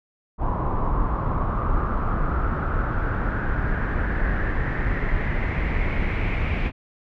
brown noise with low-pass filter sweep, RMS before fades -23 dBFS, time 0.38-6.72 s, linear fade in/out 50 ms, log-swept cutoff 1000 to 2400 Hz, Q 5.2, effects none

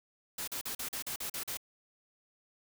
white noise bursts, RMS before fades -38 dBFS, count 9, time 0.38-1.572 s, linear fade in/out 5 ms, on 96 ms, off 41 ms, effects none

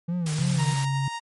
triangle tone with vibrato, 164.81 Hz, E3, in tune, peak -22 dBFS, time 0.08-0.74 s, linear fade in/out 10 ms, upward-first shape sine, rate 3 Hz, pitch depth 140 cents each way
white noise, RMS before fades -33 dBFS, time 0.26-0.85 s, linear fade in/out 5 ms
sine tone, 136.8 Hz, C#3, 23 cents flat, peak -23 dBFS, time 0.39-1.08 s, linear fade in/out 2 ms
sawtooth tone with tremolo, 932.3 Hz, A#5, in tune, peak -25 dBFS, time 0.58-1.2 s, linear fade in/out 20 ms, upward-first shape triangle, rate 11 Hz, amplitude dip 35%
effects low-pass 10000 Hz 12 dB/octave + MP3 48 kbps

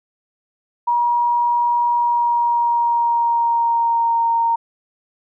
sine tone with pitch glide, 955 to 925.1 Hz, A#5 to A#5, +42 to -13 cents, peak -14 dBFS, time 0.87-4.56 s, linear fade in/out 10 ms, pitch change -55 cents, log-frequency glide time 1.91-4.27 s, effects none

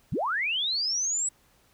sine linear sweep, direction up, 75.6 to 7920 Hz, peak -25 dBFS, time 0.12-1.29 s, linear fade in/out 5 ms, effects pink hiss -63 dBFS RMS until 1.73 s

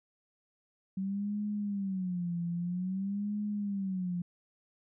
sine tone with vibrato, 189 Hz, F#3, 37 cents sharp, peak -31 dBFS, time 0.97-4.22 s, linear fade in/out 5 ms, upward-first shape sine, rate 0.51 Hz, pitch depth 170 cents each way, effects none

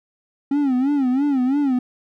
triangle tone with vibrato, 270 Hz, C#4, 45 cents flat, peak -14 dBFS, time 0.51-1.79 s, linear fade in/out 5 ms, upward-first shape sine, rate 3 Hz, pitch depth 140 cents each way, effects none

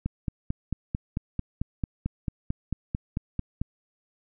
click train, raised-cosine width 5 ms, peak -15 dBFS, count 17, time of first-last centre 0.06-3.616 s, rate 4.5 Hz, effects none

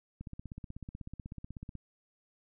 click train, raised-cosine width 5 ms, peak -30 dBFS, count 26, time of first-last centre 0.21-1.753 s, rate 16.2 Hz, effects none

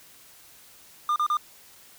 triangle tone bursts, 1206 Hz, D6, 46 cents sharp, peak -19 dBFS, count 3, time 1.09-1.37 s, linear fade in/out 2 ms, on 70 ms, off 35 ms, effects white hiss -52 dBFS RMS until 1.98 s

